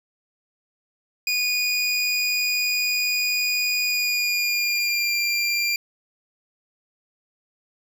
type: tone with pitch glide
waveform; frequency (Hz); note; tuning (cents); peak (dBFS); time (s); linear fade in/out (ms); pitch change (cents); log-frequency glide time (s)
25% pulse; 2461 to 2381; D#7 to D7; -20 to +23; -17; 1.27-5.76; 2; -57; 3.85-5.15
effects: none

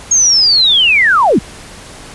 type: linear sweep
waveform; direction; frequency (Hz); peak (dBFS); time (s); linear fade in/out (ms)
sine; down; 6600 to 155.6; -6; 0.11-1.39; 5
effects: pink hiss -33 dBFS RMS until 2.14 s + resampled to 24000 Hz

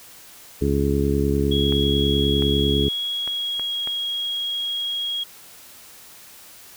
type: harmonic tone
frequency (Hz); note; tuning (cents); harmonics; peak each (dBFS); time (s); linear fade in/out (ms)
70; C#2; +18; 1 / 2 / 3 / 4 / 5 / 6; -23 / -25 / -26 / -25 / -27 / -24; 0.61-2.89; 10
type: tone with pitch glide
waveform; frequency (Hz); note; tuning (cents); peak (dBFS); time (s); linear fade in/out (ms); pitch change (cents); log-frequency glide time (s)
sine; 3322 to 3291; G#7 to G#7; 0 to -16; -23; 1.51-5.24; 10; -16; 3.09-3.85
type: clicks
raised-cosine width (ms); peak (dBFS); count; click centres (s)
0.5; -19; 5; 1.724 / 2.423 / 3.276 / 3.596 / 3.874
effects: white hiss -45 dBFS RMS until 6.76 s

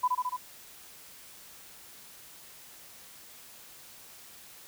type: tone with echo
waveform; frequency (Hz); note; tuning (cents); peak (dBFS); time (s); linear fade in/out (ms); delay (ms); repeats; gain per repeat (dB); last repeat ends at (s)
sine; 999; B5; +20; -22; 0.03-0.08; 10; 72; 4; -2; 0.368
effects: white hiss -51 dBFS RMS until 4.67 s

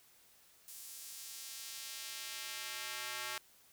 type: tone with high-pass filter sweep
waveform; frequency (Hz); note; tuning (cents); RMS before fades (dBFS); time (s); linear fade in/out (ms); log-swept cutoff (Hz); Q
square; 123.47; B2; 0; -45; 0.68-3.38; 0; 8900 to 1400; 0.75
effects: white hiss -65 dBFS RMS until 3.72 s

